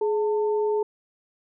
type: tone pair together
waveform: sine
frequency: 422 / 895.3 Hz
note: G#4 / A5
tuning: +28 / +30 cents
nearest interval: octave + minor second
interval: 1302 cents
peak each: -21 / -31 dBFS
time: 0.01-0.83 s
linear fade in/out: 5 ms
effects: none